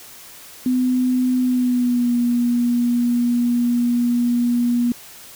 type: tone with pitch glide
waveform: sine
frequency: 252.7 to 240.6 Hz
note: B3 to B3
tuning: +40 to -45 cents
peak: -15 dBFS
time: 0.66-4.92 s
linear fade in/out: 2 ms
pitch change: -85 cents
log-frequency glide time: 1.41-2.14 s
effects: white hiss -41 dBFS RMS until 5.35 s

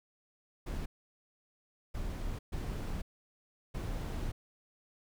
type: noise bursts at uneven times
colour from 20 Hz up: brown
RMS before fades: -37 dBFS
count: 4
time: 0.66-0.86 / 1.94-2.39 / 2.52-3.02 / 3.74-4.32 s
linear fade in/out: 10 ms
effects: none

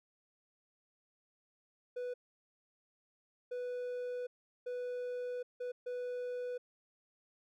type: tone bursts at uneven times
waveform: triangle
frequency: 493.9 Hz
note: B4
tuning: in tune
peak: -35 dBFS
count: 5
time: 1.96-2.14 / 3.51-4.27 / 4.66-5.43 / 5.6-5.72 / 5.86-6.58 s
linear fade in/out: 10 ms
effects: none

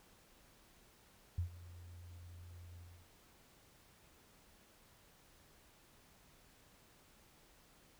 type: tone with ADSR envelope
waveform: sine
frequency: 87.31 Hz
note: F2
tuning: in tune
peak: -32 dBFS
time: 1.38-3.1 s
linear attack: 5 ms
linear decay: 100 ms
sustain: -19 dB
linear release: 300 ms
effects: pink hiss -66 dBFS RMS until 7.99 s

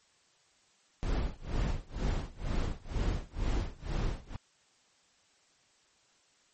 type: noise with tremolo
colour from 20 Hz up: brown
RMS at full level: -29 dBFS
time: 1.03-4.36 s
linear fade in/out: 0 ms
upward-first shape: sine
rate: 2.1 Hz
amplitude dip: 95%
effects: white hiss -67 dBFS RMS until 6.53 s + MP3 32 kbps

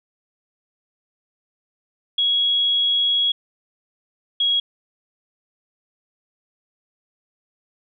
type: tone pair in turn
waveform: sine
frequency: 3326 / 3310 Hz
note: G#7 / G#7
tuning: +2 / -6 cents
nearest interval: unison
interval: 8 cents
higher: first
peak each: -16 dBFS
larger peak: neither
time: 2.18-3.32 / 4.4-4.6 s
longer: first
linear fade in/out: 5 ms
effects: none

